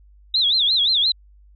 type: tone with vibrato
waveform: sine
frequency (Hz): 3700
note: A#7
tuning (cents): -14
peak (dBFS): -15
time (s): 0.34-1.12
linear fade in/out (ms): 5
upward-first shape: sine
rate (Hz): 5.7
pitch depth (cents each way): 210
effects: added 50 Hz sine -47 dBFS peak until 1.55 s